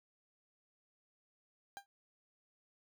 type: tone with exponential decay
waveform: 30% pulse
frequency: 797 Hz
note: G5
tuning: 28 cents sharp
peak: -38 dBFS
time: 1.77-1.86 s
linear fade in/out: 0 ms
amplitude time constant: 18 ms
effects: none